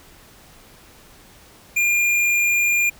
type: tone with tanh clipping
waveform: sine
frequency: 2407 Hz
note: D7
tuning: 42 cents sharp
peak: -17 dBFS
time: 1.76-2.9 s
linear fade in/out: 10 ms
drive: 18 dB
effects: pink hiss -48 dBFS RMS until 2.99 s